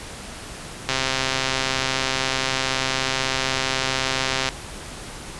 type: click train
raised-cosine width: 0.2 ms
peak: -4 dBFS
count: 476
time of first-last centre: 0.89-4.488 s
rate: 132 Hz
effects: pink hiss -36 dBFS RMS until 5.39 s + resampled to 24000 Hz